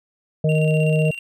harmonic tone, 155.56 Hz, D#3, in tune, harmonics 1 / 3 / 4, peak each -16 / -23 / -24 dBFS, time 0.44-1.11 s, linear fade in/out 5 ms
triangle tone with tremolo, 2762 Hz, F7, 20 cents flat, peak -25 dBFS, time 0.49-1.19 s, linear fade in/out 2 ms, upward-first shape square, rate 16 Hz, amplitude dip 55%
effects none

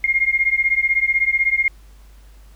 sine beating tone pair, 2124 / 2140 Hz, C7 / C7, +25 / +38 cents, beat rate 16 Hz, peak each -18 dBFS, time 0.04-1.68 s, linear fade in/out 2 ms, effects added 50 Hz sine -42 dBFS peak until 2.55 s + pink hiss -55 dBFS RMS until 2.55 s

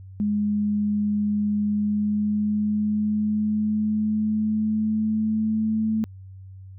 sine tone with pitch glide, 207.7 to 219 Hz, G#3 to A3, 0 to -8 cents, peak -20 dBFS, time 0.2-6.04 s, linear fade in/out 0 ms, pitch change +92 cents, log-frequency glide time 1.66-5.89 s, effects added 95 Hz sine -39 dBFS peak until 6.78 s

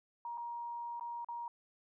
sine tone with dropouts, 945 Hz, A#5, 23 cents sharp, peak -39 dBFS, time 0.25-1.48 s, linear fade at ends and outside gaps 2 ms, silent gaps 0.375-0.379 / 0.997-1.009 / 1.246-1.286 s, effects none

